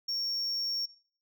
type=tone; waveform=sine; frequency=5510 Hz; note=F8; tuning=24 cents flat; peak=-27 dBFS; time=0.08-0.86 s; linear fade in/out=10 ms; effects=noise-tail reverb RT60 0.5 s tail -23 dB re dry + tanh soft clip ceiling -29 dBFS